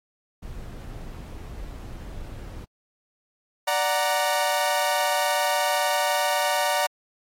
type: noise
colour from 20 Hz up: brown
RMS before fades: -37 dBFS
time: 0.42-2.65 s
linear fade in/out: 10 ms
type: chord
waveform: sawtooth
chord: D augmented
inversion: none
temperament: equal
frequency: 587.3 / 740 / 932.3 Hz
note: D5 / F#5 / A#5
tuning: 0 / 0 / 0 cents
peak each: -22 dBFS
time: 3.67-6.87 s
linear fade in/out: 10 ms
effects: AAC 48 kbps